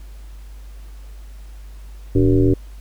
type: tone with frequency modulation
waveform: sine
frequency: 200.6 Hz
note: G3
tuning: 40 cents sharp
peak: -11 dBFS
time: 2.15-2.54 s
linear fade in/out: 5 ms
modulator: 88 Hz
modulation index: 2.4
effects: added 50 Hz sine -34 dBFS peak until 2.8 s + pink hiss -52 dBFS RMS until 2.8 s